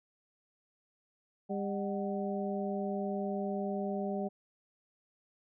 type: harmonic tone with a mistuned harmonic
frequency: 200 Hz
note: G3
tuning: 35 cents sharp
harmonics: 1 / 2 / 3 / 4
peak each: -35 / -38 / -39 / -41 dBFS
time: 1.49-4.29 s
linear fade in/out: 20 ms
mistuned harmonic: 4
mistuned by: -110 cents
effects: none